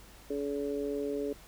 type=harmonic tone; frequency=142.3 Hz; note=C#3; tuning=46 cents sharp; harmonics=2 / 3 / 4; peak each=-36 / -33 / -40 dBFS; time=0.3-1.33 s; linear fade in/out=5 ms; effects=added 50 Hz sine -55 dBFS peak until 1.47 s + pink hiss -55 dBFS RMS until 1.47 s

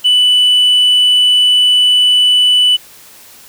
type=tone; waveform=sine; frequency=2980 Hz; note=F#7; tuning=12 cents sharp; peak=-4 dBFS; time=0.04-2.77 s; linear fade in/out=20 ms; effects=tanh soft clip ceiling -5 dBFS + white hiss -39 dBFS RMS until 3.48 s

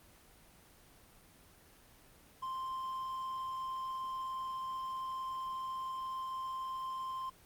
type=tone; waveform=triangle; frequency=1046.5 Hz; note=C6; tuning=in tune; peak=-35 dBFS; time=2.42-7.3 s; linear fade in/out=10 ms; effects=pink hiss -61 dBFS RMS until 7.45 s + Opus 24 kbps

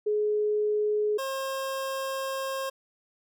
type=tone pair in turn; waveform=sine / 25% pulse; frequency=421.4 / 535.7 Hz; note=G#4 / C5; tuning=+25 / +41 cents; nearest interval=major third; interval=416 cents; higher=second; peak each=-23 / -26 dBFS; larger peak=first; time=0.06-1.18 / 1.18-2.7 s; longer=second; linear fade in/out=10 ms; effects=none

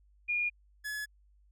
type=tone pair in turn; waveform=sine / 45% pulse; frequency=2428 / 1701.6 Hz; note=D#7 / G#6; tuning=-43 / +42 cents; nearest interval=tritone; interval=615 cents; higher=first; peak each=-28 / -35 dBFS; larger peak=first; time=0.28-0.5 / 0.84-1.06 s; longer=neither; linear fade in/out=20 ms; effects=added 50 Hz sine -61 dBFS peak until 1.51 s

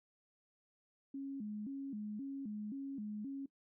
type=tone with vibrato; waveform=sine; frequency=240.3 Hz; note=B3; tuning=47 cents flat; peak=-40 dBFS; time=1.14-3.46 s; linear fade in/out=5 ms; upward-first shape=square; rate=1.9 Hz; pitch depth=230 cents each way; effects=noise-tail reverb RT60 0.1 s tail -19 dB re dry

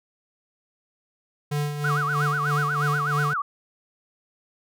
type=tone with tremolo; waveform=square; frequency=146.83 Hz; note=D3; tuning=in tune; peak=-23 dBFS; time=1.51-3.34 s; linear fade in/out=10 ms; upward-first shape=sine; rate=3.1 Hz; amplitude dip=55%
type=tone with vibrato; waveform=sine; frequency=1300 Hz; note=E6; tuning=24 cents flat; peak=-23 dBFS; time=1.84-3.42 s; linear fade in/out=5 ms; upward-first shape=sine; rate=8.2 Hz; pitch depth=270 cents each way
effects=none

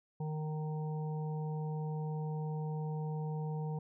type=harmonic tone; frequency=154.3 Hz; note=D#3; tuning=14 cents flat; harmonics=1 / 3 / 5 / 6; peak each=-35 / -45 / -49 / -51 dBFS; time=0.2-3.79 s; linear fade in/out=5 ms; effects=none

